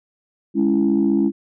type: chord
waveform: sine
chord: C# minor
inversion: second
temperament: just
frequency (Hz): 207.9 / 277.2 / 332.6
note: G#3 / C#4 / E4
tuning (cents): +2 / 0 / +16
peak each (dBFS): -18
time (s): 0.54-1.32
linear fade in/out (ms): 50
effects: tanh soft clip ceiling -8 dBFS